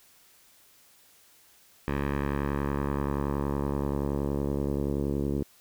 10% pulse tone with low-pass filter sweep, 70.6 Hz, C#2, 32 cents sharp, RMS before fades -29 dBFS, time 1.88-5.43 s, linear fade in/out 0 ms, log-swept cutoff 2100 to 390 Hz, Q 1.3, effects white hiss -59 dBFS RMS until 5.6 s

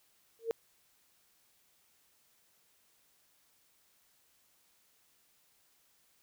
sine tone with exponential growth, 456.6 Hz, A#4, 36 cents flat, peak -25 dBFS, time 0.39-0.51 s, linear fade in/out 0 ms, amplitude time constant 26 ms, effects white hiss -70 dBFS RMS until 6.22 s

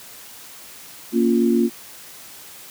sine chord, Bb minor, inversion none, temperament just, 233.1 / 279.7 / 349.6 Hz, Bb3 / Db4 / F4, 0 / +16 / +2 cents, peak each -17 / -22 / -19 dBFS, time 1.12-1.7 s, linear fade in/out 50 ms, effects white hiss -41 dBFS RMS until 2.7 s + high-pass 80 Hz 12 dB/octave

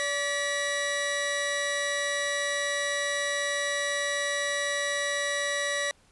sawtooth tone pair together, 575.8 / 1938 Hz, D5 / B6, -34 / -33 cents, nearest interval octave + major sixth, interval 2101 cents, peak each -27 / -25 dBFS, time 0-5.91 s, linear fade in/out 0 ms, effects pink hiss -62 dBFS RMS until 6.11 s + resampled to 24000 Hz

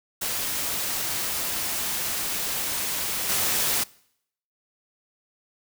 white noise with level steps, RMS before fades -28 / -24 dBFS, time 0.21-3.84 s, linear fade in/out 10 ms, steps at 3.29 s, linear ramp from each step 2 ms, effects noise-tail reverb RT60 0.7 s tail -23 dB re dry

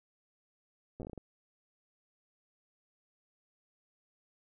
slowing click train, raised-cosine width 2 ms, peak -30 dBFS, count 9, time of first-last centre 1-1.177 s, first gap 8 ms, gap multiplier 1.28, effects none

